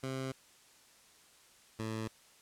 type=tone pair in turn; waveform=15% pulse; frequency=132.3 / 110.66 Hz; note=C3 / A2; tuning=+20 / +10 cents; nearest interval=minor third; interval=310 cents; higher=first; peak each=-30 / -30 dBFS; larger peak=neither; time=0.03-0.32 / 1.79-2.08 s; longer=neither; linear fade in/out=5 ms; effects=white hiss -62 dBFS RMS until 2.41 s + low-pass 10000 Hz 12 dB/octave